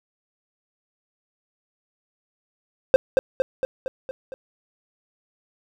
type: tone with echo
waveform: triangle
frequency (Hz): 523.3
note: C5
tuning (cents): 0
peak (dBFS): -6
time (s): 2.94-2.96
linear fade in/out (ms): 0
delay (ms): 230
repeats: 6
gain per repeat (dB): -4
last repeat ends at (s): 4.34
effects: none